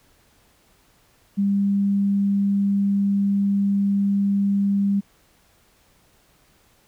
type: tone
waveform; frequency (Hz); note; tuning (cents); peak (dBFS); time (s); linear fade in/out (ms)
sine; 199.4; G3; +30; -17; 1.37-5.01; 20
effects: pink hiss -59 dBFS RMS until 6.87 s